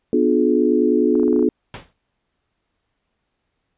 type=chord; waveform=sine; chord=B diminished seventh; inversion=none; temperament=just; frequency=246.9 / 296.3 / 355.6 / 426.7 Hz; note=B3 / D4 / F4 / Ab4; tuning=0 / +15 / +31 / +47 cents; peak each=-19 dBFS; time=0.13-1.49 s; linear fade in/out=2 ms
type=clicks; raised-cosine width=1 ms; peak=-22 dBFS; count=8; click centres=1.154 / 1.197 / 1.232 / 1.28 / 1.329 / 1.362 / 1.393 / 1.427 s
type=noise with exponential decay; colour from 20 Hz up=pink; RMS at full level=-28 dBFS; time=1.74-1.93 s; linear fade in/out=1 ms; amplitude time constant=41 ms
effects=pink hiss -73 dBFS RMS until 3.77 s + resampled to 8000 Hz